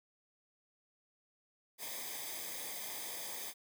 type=noise with comb filter; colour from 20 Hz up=white; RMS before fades=-43 dBFS; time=1.78-3.54 s; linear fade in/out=50 ms; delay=0.71 ms; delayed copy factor=-0.75; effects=none